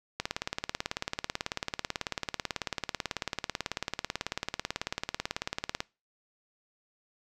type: click train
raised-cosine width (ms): 0.2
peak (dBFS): -13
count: 103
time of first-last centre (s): 0.2-5.804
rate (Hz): 18.2
effects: noise-tail reverb RT60 0.3 s tail -23 dB re dry